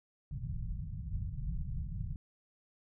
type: low-pass noise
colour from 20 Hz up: pink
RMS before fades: -38 dBFS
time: 0.31-2.16 s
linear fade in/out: 2 ms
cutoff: 170 Hz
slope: 48 dB/octave
effects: none